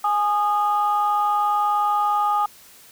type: tone pair together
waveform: sine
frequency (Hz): 830.6 / 1232.3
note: G#5 / D#6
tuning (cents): 0 / -17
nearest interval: perfect fifth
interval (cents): 683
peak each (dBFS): -19 / -20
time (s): 0.04-2.46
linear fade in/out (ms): 5
effects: tanh soft clip ceiling -11 dBFS + white hiss -48 dBFS RMS until 2.91 s